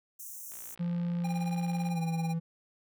white high-pass noise, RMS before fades -44 dBFS, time 0.19-0.75 s, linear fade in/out 10 ms, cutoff 5800 Hz, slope 96 dB/octave
click train, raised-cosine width 0.3 ms, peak -37 dBFS, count 81, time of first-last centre 0.52-1.888 s, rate 58.5 Hz
triangle tone with pitch glide, 173 to 165.57 Hz, F3 to E3, -16 to +8 cents, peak -27 dBFS, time 0.79-2.4 s, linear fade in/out 20 ms, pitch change -76 cents, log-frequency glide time 1.93-1.99 s
square tone with tremolo, 805 Hz, G5, 46 cents sharp, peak -36 dBFS, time 1.24-2.34 s, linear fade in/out 5 ms, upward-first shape triangle, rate 18 Hz, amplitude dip 90%
effects none

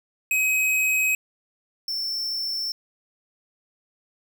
square tone pair in turn, 2535 / 5383 Hz, D#7 / E8, +32 / +35 cents, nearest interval octave + minor second, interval 1303 cents, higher second, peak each -20 / -26 dBFS, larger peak first, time 0.31-1.15 / 1.88-2.72 s, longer neither, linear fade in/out 2 ms, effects none

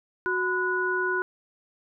sine tone cluster, 368.6 / 1010 / 1465 Hz, F#4 / B5 / F#6, -7 / +39 / -18 cents, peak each -28 / -31 / -26 dBFS, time 0.26-1.22 s, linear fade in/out 0 ms, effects none

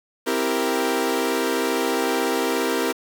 sawtooth chord, C dominant seventh, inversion none, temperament equal, 261.6 / 329.6 / 392 / 466.2 Hz, C4 / E4 / G4 / Bb4, 0 / 0 / 0 / 0 cents, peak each -23 / -23 / -22 / -21 dBFS, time 0.26-2.93 s, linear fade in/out 20 ms, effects 7-bit

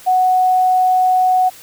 sine tone, 740 Hz, F#5, in tune, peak -10 dBFS, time 0.06-1.5 s, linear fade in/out 20 ms, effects white hiss -40 dBFS RMS until 1.62 s

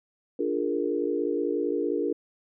sine chord, Bb dominant seventh, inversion first, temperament equal, 293.7 / 349.2 / 415.3 / 466.2 Hz, D4 / F4 / Ab4 / Bb4, 0 / 0 / 0 / 0 cents, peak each -30 dBFS, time 0.39-2.13 s, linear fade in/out 5 ms, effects none

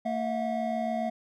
triangle tone cluster, 227.1 / 653 / 720 Hz, A#3 / E5 / F#5, -45 / -17 / -47 cents, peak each -30 dBFS, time 0.05-1.1 s, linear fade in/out 10 ms, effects none

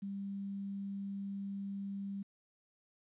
sine tone with quantisation, 198 Hz, G3, 18 cents sharp, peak -38 dBFS, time 0.02-2.23 s, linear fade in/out 10 ms, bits 11, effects resampled to 8000 Hz

